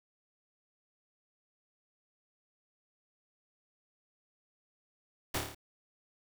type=noise with echo; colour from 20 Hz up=pink; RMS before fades=-33 dBFS; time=5.34-5.38 s; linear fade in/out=5 ms; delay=28 ms; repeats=6; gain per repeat=-3 dB; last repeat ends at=5.548 s; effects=none